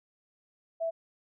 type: tone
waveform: sine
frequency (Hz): 659.3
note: E5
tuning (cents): 0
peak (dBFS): -28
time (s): 0.8-0.91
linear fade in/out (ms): 20
effects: none